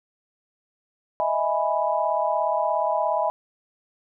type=chord; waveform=sine; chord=E major seventh; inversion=third; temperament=equal; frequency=622.3 / 659.3 / 830.6 / 987.8 Hz; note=D#5 / E5 / G#5 / B5; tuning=0 / 0 / 0 / 0 cents; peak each=-26 dBFS; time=1.2-3.3 s; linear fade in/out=0 ms; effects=none